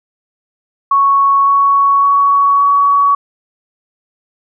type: tone with pitch steps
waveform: sine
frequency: 1108.7 / 1115.1 / 1121.6 / 1128.1 Hz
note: C#6 / C#6 / C#6 / C#6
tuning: 0 / +10 / +20 / +30 cents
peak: -7 dBFS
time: 0.91-3.15 s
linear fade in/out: 5 ms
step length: 560 ms
effects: none